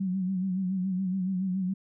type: tone with vibrato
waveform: sine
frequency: 187.2 Hz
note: F#3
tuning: 20 cents sharp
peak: -26 dBFS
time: 0-1.74 s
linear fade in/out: 10 ms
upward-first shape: sine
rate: 7.1 Hz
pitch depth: 62 cents each way
effects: none